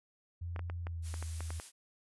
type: tone with pitch glide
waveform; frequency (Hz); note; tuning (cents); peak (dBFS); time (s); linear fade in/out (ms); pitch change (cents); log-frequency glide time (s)
sine; 86 to 81.5; F2 to E2; -26 to -19; -37; 0.41-1.6; 10; -93; 0.81-1.1
type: clicks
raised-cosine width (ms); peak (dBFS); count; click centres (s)
0.5; -28; 9; 0.562 / 0.593 / 0.699 / 0.869 / 1.141 / 1.226 / 1.406 / 1.505 / 1.599
type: noise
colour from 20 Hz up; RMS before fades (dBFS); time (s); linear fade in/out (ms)
blue; -47; 1.02-1.72; 50
effects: resampled to 24000 Hz